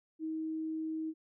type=tone; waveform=sine; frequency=317.3 Hz; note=D#4; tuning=34 cents sharp; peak=-34 dBFS; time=0.19-1.14 s; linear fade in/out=50 ms; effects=none